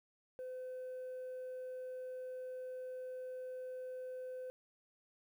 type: tone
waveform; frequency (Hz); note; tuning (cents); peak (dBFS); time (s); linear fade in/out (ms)
sine; 510; C5; -44; -40; 0.39-4.5; 0
effects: tanh soft clip ceiling -41 dBFS + 12-bit